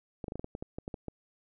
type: clicks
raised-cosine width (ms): 2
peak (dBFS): -24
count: 12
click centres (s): 0.242 / 0.282 / 0.321 / 0.356 / 0.395 / 0.444 / 0.551 / 0.625 / 0.785 / 0.879 / 0.942 / 1.083
effects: none